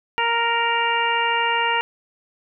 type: harmonic tone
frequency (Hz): 466.2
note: A#4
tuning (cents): 0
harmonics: 1 / 2 / 3 / 4 / 5 / 6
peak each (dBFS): -29 / -21 / -27 / -26 / -28 / -25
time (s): 0.18-1.81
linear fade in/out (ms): 0
effects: none